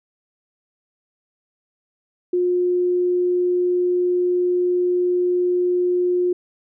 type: tone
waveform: sine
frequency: 357.7 Hz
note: F4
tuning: 41 cents sharp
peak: -16 dBFS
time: 2.33-6.33 s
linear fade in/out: 5 ms
effects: none